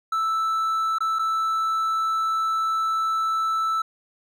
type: tone with dropouts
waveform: triangle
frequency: 1318.5 Hz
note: E6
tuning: in tune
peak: -19 dBFS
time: 0.12-3.82 s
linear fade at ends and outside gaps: 5 ms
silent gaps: 0.985-1.005 / 1.188-1.192 s
effects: none